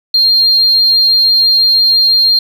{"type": "tone", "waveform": "sine", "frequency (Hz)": 4202, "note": "C8", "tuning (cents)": 7, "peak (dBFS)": -5, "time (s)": [0.14, 2.39], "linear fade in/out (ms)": 5, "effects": ["tanh soft clip ceiling -2 dBFS", "7-bit"]}